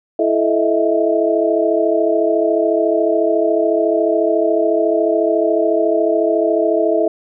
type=tone cluster; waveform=sine; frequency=332.3 / 433.1 / 626 / 660 Hz; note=E4 / A4 / D#5 / E5; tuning=+14 / -27 / +10 / +2 cents; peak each=-18 dBFS; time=0.19-7.08 s; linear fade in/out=5 ms; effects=none